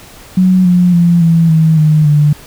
sine tone with pitch steps, 185 / 178.29 / 171.82 / 165.58 / 159.57 / 153.78 / 148.2 Hz, F#3 / F3 / F3 / E3 / D#3 / D#3 / D3, 0 / +36 / -28 / +8 / +44 / -20 / +16 cents, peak -5 dBFS, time 0.37-2.33 s, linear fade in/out 5 ms, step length 280 ms, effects pink hiss -36 dBFS RMS until 2.46 s

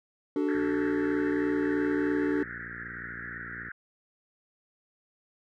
triangle chord, D major, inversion none, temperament equal with one note detuned, 293.7 / 376.9 / 440 Hz, D4 / F#4 / A4, 0 / +32 / 0 cents, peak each -25 / -29 / -31 dBFS, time 0.36-2.43 s, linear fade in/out 2 ms
white band-pass noise, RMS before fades -40 dBFS, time 0.48-3.72 s, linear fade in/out 5 ms, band 1400 to 1900 Hz, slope 96 dB/octave
click train, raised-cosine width 3 ms, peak -34 dBFS, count 185, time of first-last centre 0.55-3.685 s, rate 58.7 Hz
effects high-pass 60 Hz 12 dB/octave

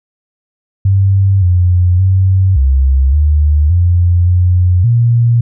sine tone with pitch steps, 97.3 / 89.3 / 94.6 / 66.9 / 74.8 / 87.7 / 89.8 / 118 Hz, G2 / F2 / F#2 / C2 / D2 / F2 / F2 / A#2, -12 / +39 / +39 / +39 / +32 / +8 / +49 / +22 cents, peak -6 dBFS, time 0.85-5.41 s, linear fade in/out 5 ms, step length 570 ms, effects none

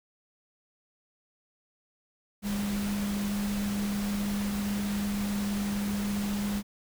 sine tone in noise, 203.4 Hz, G#3, 36 cents flat, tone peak -28 dBFS, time 2.42-6.63 s, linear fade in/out 50 ms, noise pink, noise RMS -38 dBFS, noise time 2.42-6.63 s, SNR +7 dB, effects none

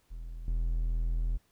triangle tone with level steps, 41.2 Hz, E1, in tune, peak -36 / -25 dBFS, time 0.1-1.38 s, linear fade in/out 20 ms, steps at 0.48 s, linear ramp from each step 2 ms, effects pink hiss -70 dBFS RMS until 1.51 s

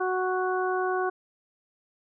harmonic tone, 370 Hz, F#4, in tune, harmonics 1 / 2 / 3 / 4, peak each -27 / -30 / -32 / -33 dBFS, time 0-1.1 s, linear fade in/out 10 ms, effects none

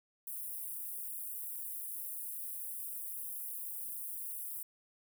white high-pass noise, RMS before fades -42 dBFS, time 0.27-4.63 s, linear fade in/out 2 ms, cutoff 9400 Hz, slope 48 dB/octave, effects none

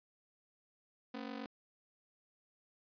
sawtooth ring-modulated tone, 250.5 Hz, B3, 25 cents sharp, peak -35 dBFS, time 1.14-1.46 s, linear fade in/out 0 ms, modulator 24.2 Hz, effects resampled to 11025 Hz

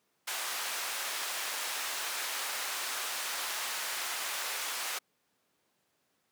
pink band-pass noise, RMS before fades -36 dBFS, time 0.27-4.99 s, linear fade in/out 10 ms, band 1000 to 16000 Hz, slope 12 dB/octave, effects pink hiss -75 dBFS RMS until 6.31 s + high-pass 200 Hz 12 dB/octave

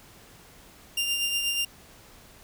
sawtooth tone with tremolo, 2794 Hz, F7, in tune, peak -20 dBFS, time 0.97-1.65 s, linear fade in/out 5 ms, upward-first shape triangle, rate 8.3 Hz, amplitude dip 45%, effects pink hiss -52 dBFS RMS until 2.43 s

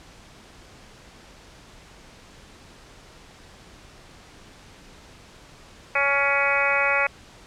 harmonic tone, 280 Hz, C#4, 18 cents sharp, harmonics 2 / 3 / 4 / 5 / 6 / 7 / 8 / 9, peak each -27 / -29 / -29 / -26 / -31 / -27 / -25 / -26 dBFS, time 5.95-7.07 s, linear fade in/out 5 ms, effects pink hiss -48 dBFS RMS until 7.46 s + low-pass 7000 Hz 12 dB/octave

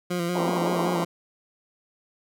20% pulse tone with vibrato, 174.61 Hz, F3, in tune, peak -20 dBFS, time 0.1-1.05 s, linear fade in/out 10 ms, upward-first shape square, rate 5.3 Hz, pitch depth 32 cents each way
white band-pass noise, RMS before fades -28 dBFS, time 0.35-1.04 s, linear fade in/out 5 ms, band 200 to 1100 Hz, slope 96 dB/octave
effects none

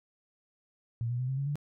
sine tone with pitch steps, 116.54 / 121.77 / 127.23 / 132.94 / 138.91 / 145.14 Hz, A#2 / B2 / C3 / C3 / C#3 / D3, 0 / -24 / -48 / +28 / +4 / -20 cents, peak -29 dBFS, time 1.01-1.556 s, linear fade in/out 0 ms, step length 91 ms, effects none

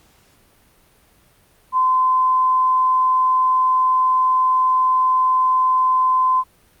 sine tone, 1028 Hz, C6, 31 cents flat, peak -13 dBFS, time 1.72-6.44 s, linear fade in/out 50 ms, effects pink hiss -55 dBFS RMS until 6.8 s + Opus 48 kbps

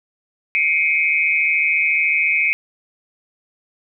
sine tone cluster, 2162 / 2316 / 2514 Hz, C#7 / D7 / D#7, -44 / -25 / +17 cents, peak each -19 dBFS, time 0.55-2.53 s, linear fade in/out 0 ms, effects none

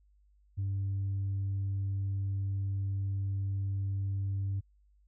sine tone, 98 Hz, G2, in tune, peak -28 dBFS, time 0.57-4.61 s, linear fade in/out 20 ms, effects tanh soft clip ceiling -28 dBFS + added 50 Hz sine -62 dBFS peak until 5.07 s

